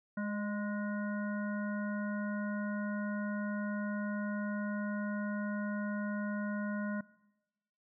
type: harmonic tone with a mistuned harmonic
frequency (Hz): 207.7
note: G#3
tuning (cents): 0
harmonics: 1 / 3 / 5 / 7 / 9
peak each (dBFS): -34 / -44 / -48 / -43 / -52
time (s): 0.17-7.01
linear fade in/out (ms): 5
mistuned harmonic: 3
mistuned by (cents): -26
effects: noise-tail reverb RT60 1.0 s tail -21 dB re dry